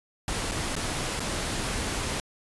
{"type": "noise with dropouts", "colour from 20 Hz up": "pink", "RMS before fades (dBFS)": -30, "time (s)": [0.28, 2.2], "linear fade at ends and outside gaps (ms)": 1, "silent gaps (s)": [[0.513, 0.518], [0.754, 0.764], [1.196, 1.203]], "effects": ["resampled to 24000 Hz"]}